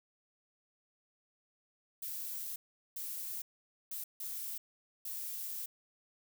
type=noise bursts at uneven times; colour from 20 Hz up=violet; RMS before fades=-41 dBFS; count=5; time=2.02-2.56 / 2.96-3.42 / 3.91-4.04 / 4.2-4.58 / 5.05-5.66 s; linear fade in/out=5 ms; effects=none